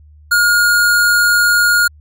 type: tone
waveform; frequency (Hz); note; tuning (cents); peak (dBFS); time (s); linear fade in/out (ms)
square; 1428; F6; +38; -10; 0.31-1.88; 10
effects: added 75 Hz sine -40 dBFS peak until 2 s